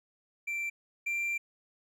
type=tone pair in turn; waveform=triangle; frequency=2349 / 2364 Hz; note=D7 / D7; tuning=0 / +11 cents; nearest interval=unison; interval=11 cents; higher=second; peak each=-30 / -28 dBFS; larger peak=second; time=0.47-0.7 / 1.06-1.38 s; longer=second; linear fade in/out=10 ms; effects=none